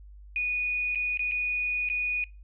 sine tone with dropouts, 2468 Hz, D#7, 15 cents flat, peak -25 dBFS, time 0.36-2.24 s, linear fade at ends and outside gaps 1 ms, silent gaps 0.949-0.956 / 1.173-1.193 / 1.313-1.319 / 1.889-1.899 s, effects noise-tail reverb RT60 0.3 s tail -25 dB re dry + added 50 Hz sine -45 dBFS peak until 2.43 s

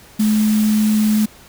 sine tone in noise, 214.2 Hz, A3, 46 cents flat, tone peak -12 dBFS, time 0.19-1.26 s, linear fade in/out 10 ms, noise white, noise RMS -29 dBFS, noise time 0.19-1.26 s, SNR +14 dB, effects pink hiss -44 dBFS RMS until 1.48 s

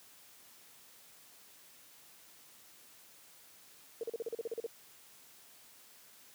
sine tone bursts, 459 Hz, A#4, 27 cents flat, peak -34 dBFS, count 11, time 4.01-4.664 s, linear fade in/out 2 ms, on 24 ms, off 39 ms, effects white hiss -59 dBFS RMS until 6.34 s + high-pass 100 Hz 12 dB/octave

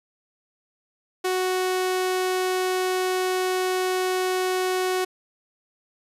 sawtooth tone, 370 Hz, F#4, in tune, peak -18 dBFS, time 1.24-5.05 s, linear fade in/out 10 ms, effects resampled to 32000 Hz

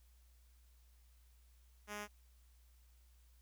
5% pulse tone, 207.7 Hz, G#3, in tune, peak -32 dBFS, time 1.87-2.08 s, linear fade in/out 50 ms, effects added 60 Hz sine -63 dBFS peak until 3.41 s + white hiss -75 dBFS RMS until 3.41 s

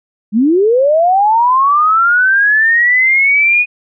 sine linear sweep, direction up, 196 to 2482 Hz, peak -7 dBFS, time 0.32-3.66 s, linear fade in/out 50 ms, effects none

